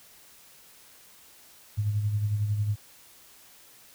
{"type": "tone with tremolo", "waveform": "sine", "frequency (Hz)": 104.5, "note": "G#2", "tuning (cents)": 11, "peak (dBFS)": -22, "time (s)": [1.77, 2.76], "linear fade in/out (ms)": 20, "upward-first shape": "sine", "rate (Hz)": 11, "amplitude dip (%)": 50, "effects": ["white hiss -54 dBFS RMS until 3.94 s"]}